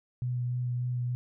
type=tone with vibrato; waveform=sine; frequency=123.47 Hz; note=B2; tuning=in tune; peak=-28 dBFS; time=0.22-1.15 s; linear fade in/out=0 ms; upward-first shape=sine; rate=3.4 Hz; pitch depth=13 cents each way; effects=none